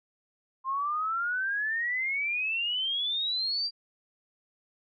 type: exponential sweep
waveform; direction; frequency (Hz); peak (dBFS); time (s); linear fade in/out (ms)
sine; up; 1046.5 to 4780; -27; 0.64-3.71; 50
effects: none